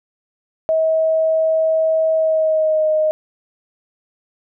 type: tone with pitch glide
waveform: sine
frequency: 640 to 620.7 Hz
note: D#5 to D#5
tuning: +49 to -4 cents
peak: -13 dBFS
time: 0.69-3.11 s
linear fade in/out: 0 ms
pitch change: -53 cents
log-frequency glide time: 2.14-2.89 s
effects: none